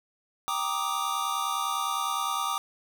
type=chord; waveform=square; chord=Eb major seventh; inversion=first; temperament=equal with one note detuned; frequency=784 / 935.6 / 1174.7 / 1244.5 Hz; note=G5 / Bb5 / D6 / Eb6; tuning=0 / +6 / 0 / 0 cents; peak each=-37 / -36 / -31 / -33 dBFS; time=0.48-2.58 s; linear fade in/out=0 ms; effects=10-bit